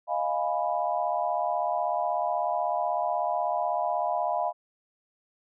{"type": "chord", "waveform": "sine", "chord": "F half-diminished seventh", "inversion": "third", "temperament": "equal", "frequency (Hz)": [622.3, 698.5, 830.6, 987.8], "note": ["Eb5", "F5", "Ab5", "Cb6"], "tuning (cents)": [0, 0, 0, 0], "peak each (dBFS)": [-31, -28, -32, -32], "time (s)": [0.07, 4.53], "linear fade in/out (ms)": 50, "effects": []}